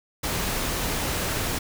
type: noise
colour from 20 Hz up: pink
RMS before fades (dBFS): -27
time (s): 0.23-1.59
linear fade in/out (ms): 10
effects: none